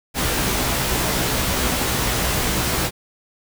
pink noise with comb filter, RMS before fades -21 dBFS, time 0.14-2.91 s, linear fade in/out 50 ms, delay 16 ms, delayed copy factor +0.6, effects none

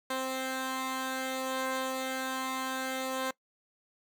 10% pulse tone pair together, 261.7 / 524 Hz, C4 / C5, 0 / +2 cents, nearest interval octave, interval 1202 cents, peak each -25 / -30 dBFS, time 0.1-3.31 s, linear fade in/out 5 ms, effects noise-tail reverb RT60 0.1 s tail -21 dB re dry

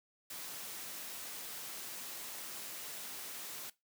white noise, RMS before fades -45 dBFS, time 0.3-3.7 s, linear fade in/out 5 ms, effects noise-tail reverb RT60 0.2 s tail -19 dB re dry + high-pass 150 Hz 12 dB/octave

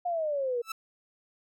sine exponential sweep, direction down, 722 to 466.2 Hz, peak -27 dBFS, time 0.05-0.62 s, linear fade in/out 10 ms
sawtooth tone with exponential growth, 1318.5 Hz, E6, in tune, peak -26 dBFS, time 0.62-0.72 s, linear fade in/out 5 ms, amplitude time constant 20 ms
effects none

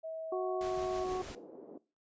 sine tone, 644 Hz, E5, 41 cents flat, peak -38 dBFS, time 0.03-1.05 s, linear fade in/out 20 ms
harmonic tone, 370 Hz, F#4, in tune, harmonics 1 / 2 / 3, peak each -33 / -39 / -43 dBFS, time 0.32-1.22 s, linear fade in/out 5 ms
pink noise with tremolo, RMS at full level -46 dBFS, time 0.61-1.35 s, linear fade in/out 0 ms, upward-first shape sine, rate 6.3 Hz, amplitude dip 30%
white band-pass noise, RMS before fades -50 dBFS, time 1.04-1.78 s, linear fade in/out 5 ms, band 250 to 500 Hz, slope 24 dB/octave
effects noise-tail reverb RT60 0.3 s tail -19 dB re dry + resampled to 16000 Hz

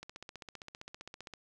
click train, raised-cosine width 0.2 ms, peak -28 dBFS, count 21, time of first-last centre 0.03-1.337 s, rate 15.3 Hz, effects none

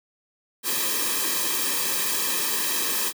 white noise with comb filter, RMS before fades -25 dBFS, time 0.63-3.13 s, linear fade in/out 50 ms, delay 1.4 ms, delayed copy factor -1, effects high-pass 200 Hz 12 dB/octave

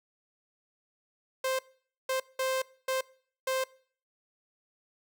sawtooth tone bursts at uneven times, 523.3 Hz, C5, in tune, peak -24 dBFS, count 5, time 1.44-1.59 / 2.09-2.2 / 2.39-2.62 / 2.88-3.01 / 3.47-3.64 s, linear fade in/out 5 ms, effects noise-tail reverb RT60 0.5 s tail -22 dB re dry

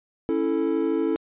triangle chord, A major, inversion first, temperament equal, 277.2 / 329.6 / 440 Hz, C#4 / E4 / A4, 0 / 0 / 0 cents, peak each -25 / -22 / -24 dBFS, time 0.29-1.16 s, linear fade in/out 0 ms, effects resampled to 8000 Hz

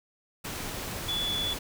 sine tone in noise, 3432 Hz, A7, 44 cents flat, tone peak -28 dBFS, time 1.08-1.54 s, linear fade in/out 10 ms, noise pink, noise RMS -36 dBFS, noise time 0.44-1.59 s, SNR +5 dB, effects none

